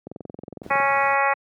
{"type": "click train", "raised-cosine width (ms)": 2, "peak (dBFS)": -21, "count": 17, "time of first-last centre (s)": [0.07, 0.801], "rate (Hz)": 21.9}
{"type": "noise", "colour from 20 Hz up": "brown", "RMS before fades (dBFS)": -39, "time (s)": [0.63, 1.15], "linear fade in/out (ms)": 5}
{"type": "harmonic tone", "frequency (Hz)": 276.6, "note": "C#4", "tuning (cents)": -4, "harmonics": [2, 3, 4, 5, 6, 7, 8, 9], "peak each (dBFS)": [-26, -22, -24, -27, -31, -25, -30, -30], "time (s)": [0.7, 1.34], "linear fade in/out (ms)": 10}
{"effects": ["high-pass 150 Hz 12 dB/octave"]}